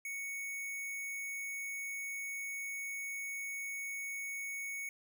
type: tone with sample-and-hold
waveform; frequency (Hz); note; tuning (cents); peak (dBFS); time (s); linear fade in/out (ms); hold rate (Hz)
sine; 2224; C#7; +5; -38; 0.05-4.89; 2; 8820
effects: none